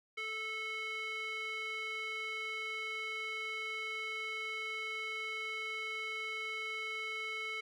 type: tone with band-pass filter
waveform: square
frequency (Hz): 438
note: A4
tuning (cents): -8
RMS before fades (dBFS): -40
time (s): 0.17-7.61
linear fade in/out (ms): 10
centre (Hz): 2300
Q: 3.3
effects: none